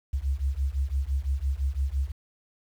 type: beating tone pair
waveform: sine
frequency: 65.41 / 71.31 Hz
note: C2 / C#2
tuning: 0 / +50 cents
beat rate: 5.9 Hz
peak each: -27 dBFS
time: 0.13-2.12 s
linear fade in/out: 10 ms
effects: tanh soft clip ceiling -17 dBFS + 9-bit